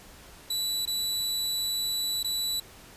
sawtooth tone with dropouts, 3951 Hz, B7, in tune, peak -24 dBFS, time 0.5-2.6 s, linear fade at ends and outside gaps 5 ms, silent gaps 0.855-0.874 / 2.23-2.244 s, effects pink hiss -50 dBFS RMS until 2.96 s + resampled to 32000 Hz

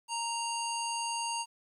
harmonic tone, 930 Hz, A#5, 4 cents flat, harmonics 1 / 3 / 5 / 7 / 9 / 10, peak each -34 / -39 / -41 / -42 / -44 / -44 dBFS, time 0.08-1.46 s, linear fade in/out 50 ms, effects 11-bit

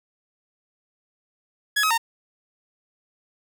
sawtooth tone with pitch steps, 1680 / 1274 / 917 Hz, G#6 / D#6 / A#5, +19 / +41 / -29 cents, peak -15 dBFS, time 1.76-1.979 s, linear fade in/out 10 ms, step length 73 ms, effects none

